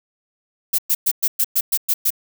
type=noise bursts; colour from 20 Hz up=violet; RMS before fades=-17 dBFS; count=9; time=0.73-2.105 s; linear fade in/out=10 ms; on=55 ms; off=110 ms; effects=none